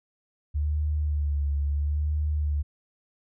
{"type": "tone with vibrato", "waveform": "sine", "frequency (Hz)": 73.42, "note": "D2", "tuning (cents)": 0, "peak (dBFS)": -23, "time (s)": [0.54, 2.63], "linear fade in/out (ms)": 20, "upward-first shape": "sine", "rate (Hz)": 0.75, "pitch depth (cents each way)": 49, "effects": []}